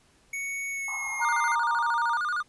square tone with pitch glide, 2224 to 2099 Hz, C#7 to C7, +5 to +5 cents, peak -31 dBFS, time 0.33-1.55 s, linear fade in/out 5 ms, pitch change -100 cents, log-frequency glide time 0.7-1.39 s
pink band-pass noise, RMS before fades -40 dBFS, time 0.88-1.91 s, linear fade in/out 2 ms, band 810 to 1200 Hz, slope 96 dB/octave
sine tone, 932.3 Hz, A#5, in tune, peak -26 dBFS, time 1.2-2.17 s, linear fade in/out 2 ms
triangle tone with vibrato, 1318.5 Hz, E6, in tune, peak -24 dBFS, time 1.21-2.43 s, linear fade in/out 20 ms, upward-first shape square, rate 13 Hz, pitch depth 160 cents each way
effects pink hiss -62 dBFS RMS until 2.48 s + resampled to 24000 Hz

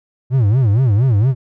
triangle tone with vibrato, 115.8 Hz, A#2, 11 cents flat, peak -8 dBFS, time 0.3-1.35 s, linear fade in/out 50 ms, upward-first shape sine, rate 4.3 Hz, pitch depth 270 cents each way, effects none

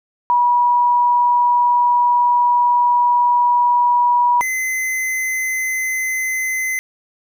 sine / square tone pair in turn, 969 / 2048 Hz, B5 / C7, -33 / -38 cents, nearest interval octave + minor second, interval 1295 cents, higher second, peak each -11 / -19 dBFS, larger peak first, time 0.3-4.41 / 4.41-6.79 s, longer first, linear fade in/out 0 ms, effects none

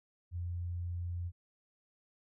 sine tone, 87.31 Hz, F2, in tune, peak -35 dBFS, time 0.31-1.32 s, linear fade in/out 50 ms, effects none

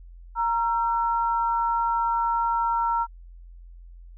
sine tone pair together, 932.3 / 1350.8 Hz, A#5 / E6, 0 / +42 cents, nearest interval tritone, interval 642 cents, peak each -22 / -27 dBFS, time 0.35-3.07 s, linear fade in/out 50 ms, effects added 43 Hz sine -42 dBFS peak until 4.17 s

